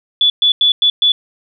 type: tone bursts at uneven times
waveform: sine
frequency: 3446 Hz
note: A7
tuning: 37 cents flat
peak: -8 dBFS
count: 5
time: 0.21-0.3 / 0.42-0.52 / 0.61-0.72 / 0.82-0.9 / 1.02-1.12 s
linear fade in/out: 2 ms
effects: none